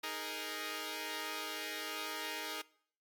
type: chord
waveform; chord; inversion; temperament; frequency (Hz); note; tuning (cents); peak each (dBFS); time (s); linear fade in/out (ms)
5% pulse; D# suspended fourth; none; equal; 311.1 / 415.3 / 466.2; D#4 / G#4 / A#4; 0 / 0 / 0; -32; 0.03-2.62; 10
effects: noise-tail reverb RT60 0.6 s tail -22 dB re dry + MP3 96 kbps

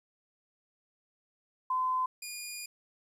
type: tone pair in turn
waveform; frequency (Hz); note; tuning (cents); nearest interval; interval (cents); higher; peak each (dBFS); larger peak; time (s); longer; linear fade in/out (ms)
sine / 5% pulse; 1024 / 2435; C6 / D#7; -38 / -38; octave + minor third; 1500; second; -27; neither; 1.7-2.06 / 2.22-2.66; second; 5
effects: low-pass 11000 Hz 12 dB/octave + 11-bit

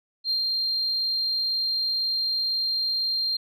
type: tone with ADSR envelope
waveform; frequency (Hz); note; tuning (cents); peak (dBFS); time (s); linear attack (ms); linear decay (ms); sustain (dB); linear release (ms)
sine; 4186; C8; 0; -20; 0.24-3.37; 64; 83; -2; 8
effects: tanh soft clip ceiling -18 dBFS

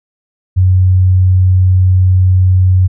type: tone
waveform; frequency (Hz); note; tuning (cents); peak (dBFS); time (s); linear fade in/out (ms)
sine; 92.5; F#2; 0; -5; 0.56-2.88; 20
effects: none

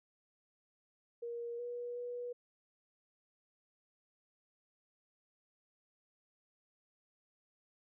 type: tone with pitch steps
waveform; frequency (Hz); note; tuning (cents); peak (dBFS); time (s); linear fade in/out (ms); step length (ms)
sine; 471.6 / 483 / 486.4; A#4 / B4 / B4; +20 / -39 / -26; -39; 1.22-2.33; 10; 370
effects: none

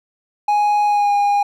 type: tone with pitch glide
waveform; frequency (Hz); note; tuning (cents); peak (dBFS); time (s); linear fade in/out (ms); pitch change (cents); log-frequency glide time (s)
triangle; 830.6 to 814.4; G#5 to G#5; 0 to -34; -11; 0.48-1.43; 5; -34; 0.86-1.13
effects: none

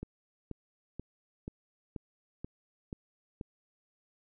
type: click train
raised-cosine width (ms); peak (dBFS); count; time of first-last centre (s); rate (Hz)
3; -26; 8; 0.03-3.412; 2.07
effects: none

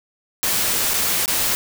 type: noise with dropouts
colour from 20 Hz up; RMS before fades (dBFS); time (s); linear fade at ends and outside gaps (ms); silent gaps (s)
white; -20; 0.43-1.55; 0; 0.936-0.94 / 1.258-1.279
effects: none

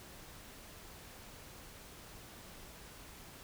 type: silence
effects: pink hiss -53 dBFS RMS until 3.43 s

